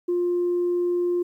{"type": "tone", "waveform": "sine", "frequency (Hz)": 352.2, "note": "F4", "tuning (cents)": 15, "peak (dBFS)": -19, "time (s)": [0.08, 1.23], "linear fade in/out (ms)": 10, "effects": ["tanh soft clip ceiling -17 dBFS", "10-bit"]}